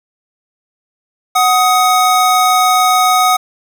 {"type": "tone pair together", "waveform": "square", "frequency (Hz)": [740, 1255.6], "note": ["F#5", "D#6"], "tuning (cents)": [0, 15], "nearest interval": "major sixth", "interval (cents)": 915, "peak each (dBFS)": -12, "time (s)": [1.35, 3.37], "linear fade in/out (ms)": 10, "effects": []}